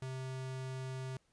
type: tone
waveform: square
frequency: 130.81 Hz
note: C3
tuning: in tune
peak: -40 dBFS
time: 0.02-1.17 s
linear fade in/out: 2 ms
effects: pink hiss -75 dBFS RMS until 1.32 s + resampled to 22050 Hz